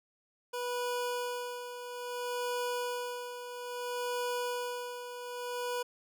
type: tone with tremolo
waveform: 25% pulse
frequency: 489.8 Hz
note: B4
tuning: 14 cents flat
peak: -28 dBFS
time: 0.53-5.83 s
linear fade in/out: 10 ms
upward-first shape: sine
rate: 0.6 Hz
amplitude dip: 65%
effects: none